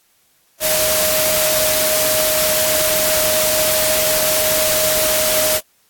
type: tone in noise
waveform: sine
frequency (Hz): 622.3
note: D#5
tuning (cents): 0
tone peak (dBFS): -18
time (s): 0.6-5.61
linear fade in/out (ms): 50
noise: white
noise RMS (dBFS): -17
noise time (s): 0.6-5.61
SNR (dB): -4
effects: white hiss -58 dBFS RMS until 5.89 s + AAC 64 kbps